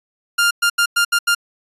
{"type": "tone bursts at uneven times", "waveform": "sawtooth", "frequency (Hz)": 1400, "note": "F6", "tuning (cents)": 4, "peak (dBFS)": -9, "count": 6, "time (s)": [[0.38, 0.51], [0.62, 0.7], [0.78, 0.86], [0.96, 1.05], [1.12, 1.19], [1.27, 1.35]], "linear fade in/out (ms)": 10, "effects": ["resampled to 32000 Hz"]}